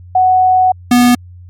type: tone pair in turn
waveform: sine / square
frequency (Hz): 742 / 244.6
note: F#5 / B3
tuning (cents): +5 / -16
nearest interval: octave + perfect fifth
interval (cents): 1921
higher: first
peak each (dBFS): -6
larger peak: neither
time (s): 0.15-0.72 / 0.91-1.15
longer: first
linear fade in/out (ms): 5
effects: added 89 Hz sine -32 dBFS peak until 1.49 s + MP3 64 kbps